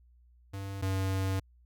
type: tone pair in turn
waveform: square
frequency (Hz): 98 / 95.65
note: G2 / G2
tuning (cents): 0 / -42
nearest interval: unison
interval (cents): 42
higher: first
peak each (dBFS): -37 / -29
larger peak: second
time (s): 0.53-0.82 / 0.82-1.4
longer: second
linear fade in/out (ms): 10
effects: added 60 Hz sine -58 dBFS peak until 1.65 s